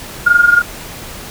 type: tone with amplitude modulation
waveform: sine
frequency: 1420 Hz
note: F6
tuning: 28 cents sharp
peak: -3 dBFS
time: 0.26-0.62 s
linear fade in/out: 10 ms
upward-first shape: sine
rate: 22.7 Hz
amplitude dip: 75%
effects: pink hiss -30 dBFS RMS until 1.3 s